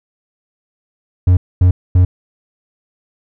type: tone bursts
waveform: triangle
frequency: 90.5 Hz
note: F#2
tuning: 38 cents flat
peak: -4 dBFS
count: 3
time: 1.27-2.05 s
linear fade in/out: 5 ms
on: 100 ms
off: 240 ms
effects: none